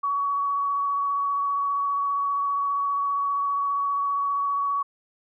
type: tone with vibrato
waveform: sine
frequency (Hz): 1127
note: C#6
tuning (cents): +28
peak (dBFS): -22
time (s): 0.03-4.83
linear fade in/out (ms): 10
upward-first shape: triangle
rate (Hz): 15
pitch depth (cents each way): 15
effects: none